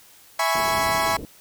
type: chord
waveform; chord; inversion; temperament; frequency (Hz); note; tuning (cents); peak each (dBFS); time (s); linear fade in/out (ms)
30% pulse; C# minor seventh; first; equal; 659.3 / 830.6 / 987.8 / 1108.7; E5 / G#5 / B5 / C#6; 0 / 0 / 0 / 0; -23; 0.39-1.17; 5
type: low-pass noise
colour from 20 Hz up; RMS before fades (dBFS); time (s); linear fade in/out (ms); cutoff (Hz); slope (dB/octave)
white; -35; 0.55-1.25; 0; 430; 24
effects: white hiss -51 dBFS RMS until 1.4 s